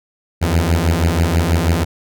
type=beating tone pair; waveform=sawtooth; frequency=80.6 / 86.8 Hz; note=E2 / F2; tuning=-38 / -10 cents; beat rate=6.2 Hz; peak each=-12 dBFS; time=0.41-1.85 s; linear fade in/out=20 ms; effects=none